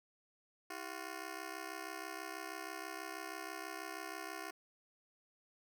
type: ring-modulated tone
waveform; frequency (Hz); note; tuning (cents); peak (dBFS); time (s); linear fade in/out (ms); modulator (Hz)
10% pulse; 360; F#4; -47; -32; 0.7-4.51; 5; 33.1
effects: none